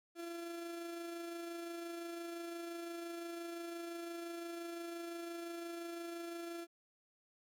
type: tone with amplitude modulation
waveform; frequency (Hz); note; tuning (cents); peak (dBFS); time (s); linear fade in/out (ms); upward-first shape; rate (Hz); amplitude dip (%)
35% pulse; 339.4; F4; -49; -40; 0.15-6.67; 50; sine; 25.8; 30
effects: none